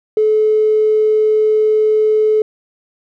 triangle tone with tanh clipping, 430.9 Hz, A4, 36 cents flat, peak -9 dBFS, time 0.17-2.42 s, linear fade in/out 2 ms, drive 2 dB, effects none

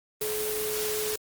sine tone in noise, 427.2 Hz, G#4, 49 cents sharp, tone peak -30 dBFS, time 0.21-1.16 s, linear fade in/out 5 ms, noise white, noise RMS -32 dBFS, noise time 0.21-1.16 s, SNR -1 dB, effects Opus 24 kbps

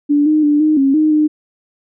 sine tone with pitch steps, 290.9 / 307 / 294.4 / 308 / 272.4 / 309 / 304.4 Hz, D4 / D#4 / D4 / D#4 / C#4 / D#4 / D#4, -16 / -23 / +4 / -17 / -30 / -12 / -38 cents, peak -9 dBFS, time 0.09-1.28 s, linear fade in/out 20 ms, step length 170 ms, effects none

